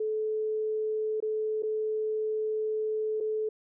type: tone with dropouts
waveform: sine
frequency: 432.9 Hz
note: A4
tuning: 28 cents flat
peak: -27 dBFS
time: 0-3.49 s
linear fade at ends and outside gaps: 5 ms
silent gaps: 1.203-1.224 / 1.624-1.632 / 3.203-3.207 s
effects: none